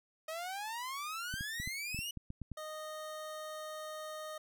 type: exponential sweep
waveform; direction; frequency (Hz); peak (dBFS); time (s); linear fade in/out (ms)
sawtooth; up; 622.3 to 2960; -35; 0.28-2.11; 5
type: clicks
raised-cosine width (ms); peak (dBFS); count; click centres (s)
5; -30; 10; 1.34 / 1.409 / 1.6 / 1.675 / 1.946 / 1.99 / 2.173 / 2.304 / 2.417 / 2.517
type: tone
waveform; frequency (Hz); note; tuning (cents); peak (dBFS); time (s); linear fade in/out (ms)
25% pulse; 619; D#5; -9; -38; 2.57-4.38; 5
effects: none